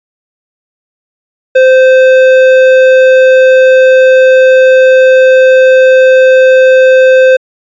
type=tone with hard clipping; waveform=triangle; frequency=519 Hz; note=C5; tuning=14 cents flat; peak=-3 dBFS; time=1.55-7.37 s; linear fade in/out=10 ms; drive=14 dB; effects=resampled to 16000 Hz